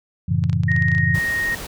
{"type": "chord", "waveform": "sine", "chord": "F# minor seventh", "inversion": "none", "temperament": "just", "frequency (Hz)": [92.5, 111, 138.75, 166.5], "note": ["F#2", "A2", "C#3", "E3"], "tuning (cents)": [0, 16, 2, 18], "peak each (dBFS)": -22, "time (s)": [0.28, 1.19], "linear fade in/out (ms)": 10}
{"type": "clicks", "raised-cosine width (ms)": 0.2, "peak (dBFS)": -19, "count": 11, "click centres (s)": [0.439, 0.497, 0.53, 0.635, 0.717, 0.764, 0.823, 0.884, 0.917, 0.95, 0.982]}
{"type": "tone", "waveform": "sine", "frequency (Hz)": 1864.7, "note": "A#6", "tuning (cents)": 0, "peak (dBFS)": -19, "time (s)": [0.68, 1.55], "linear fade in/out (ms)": 5}
{"type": "noise", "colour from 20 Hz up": "pink", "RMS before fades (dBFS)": -32, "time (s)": [1.14, 1.67], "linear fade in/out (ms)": 10}
{"effects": []}